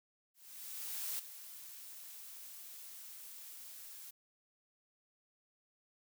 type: noise with ADSR envelope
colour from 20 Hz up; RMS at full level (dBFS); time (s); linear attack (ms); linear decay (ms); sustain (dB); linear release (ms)
blue; -39; 0.34-4.11; 850; 7; -12; 10
effects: none